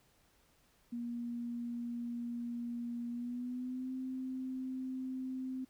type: tone with pitch glide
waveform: sine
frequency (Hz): 237.8 to 259.3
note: A#3 to C4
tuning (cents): +35 to -15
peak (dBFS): -37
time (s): 0.92-5.65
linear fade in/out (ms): 10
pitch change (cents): +150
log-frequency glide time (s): 3.09-3.92
effects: pink hiss -70 dBFS RMS until 5.69 s